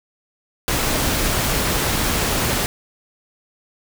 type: noise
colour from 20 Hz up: pink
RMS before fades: -20 dBFS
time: 0.68-2.66 s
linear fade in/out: 0 ms
effects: none